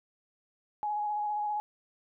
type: tone with vibrato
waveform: sine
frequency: 837 Hz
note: G#5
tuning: 13 cents sharp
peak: -29 dBFS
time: 0.83-1.6 s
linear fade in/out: 0 ms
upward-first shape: square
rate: 15 Hz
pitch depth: 15 cents each way
effects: none